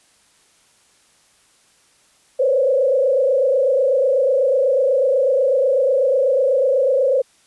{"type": "tone with frequency modulation", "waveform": "sine", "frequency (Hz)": 532, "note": "C5", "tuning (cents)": 29, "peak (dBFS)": -13, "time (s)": [2.39, 7.22], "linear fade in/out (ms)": 10, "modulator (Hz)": 28.1, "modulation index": 1.4, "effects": ["white hiss -56 dBFS RMS until 7.46 s", "resampled to 24000 Hz"]}